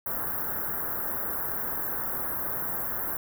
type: band-stop noise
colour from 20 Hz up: white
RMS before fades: -31 dBFS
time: 0.06-3.17 s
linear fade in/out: 2 ms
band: 1700 to 12000 Hz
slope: 48 dB/octave
effects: none